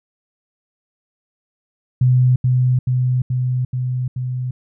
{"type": "tone with echo", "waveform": "sine", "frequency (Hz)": 126.5, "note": "B2", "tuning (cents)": 42, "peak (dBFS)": -10, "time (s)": [2.01, 2.36], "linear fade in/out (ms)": 5, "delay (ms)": 430, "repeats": 5, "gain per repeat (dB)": -2, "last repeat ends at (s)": 4.51, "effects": []}